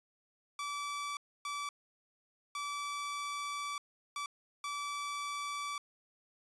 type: tone bursts at uneven times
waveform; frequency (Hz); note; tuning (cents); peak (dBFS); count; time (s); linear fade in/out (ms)
sawtooth; 1155; D6; -29; -33; 5; 0.59-1.17 / 1.45-1.69 / 2.55-3.78 / 4.16-4.26 / 4.64-5.78; 2
effects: resampled to 22050 Hz